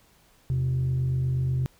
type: tone pair together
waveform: sine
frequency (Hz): 81.2 / 129.49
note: E2 / C3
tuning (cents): -26 / -18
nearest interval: minor sixth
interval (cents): 808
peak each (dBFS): -30 / -21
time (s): 0.5-1.66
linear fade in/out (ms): 0
effects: tanh soft clip ceiling -20 dBFS + pink hiss -60 dBFS RMS until 1.79 s